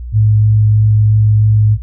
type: tone with vibrato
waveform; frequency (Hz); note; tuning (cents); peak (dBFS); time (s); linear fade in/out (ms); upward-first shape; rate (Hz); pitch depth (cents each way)
sine; 107; A2; -48; -6; 0.12-1.78; 50; sine; 3.1; 8
effects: added 60 Hz sine -22 dBFS peak until 1.82 s